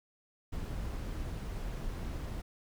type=noise; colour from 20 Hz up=brown; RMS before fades=-38 dBFS; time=0.52-2.42 s; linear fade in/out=10 ms; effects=none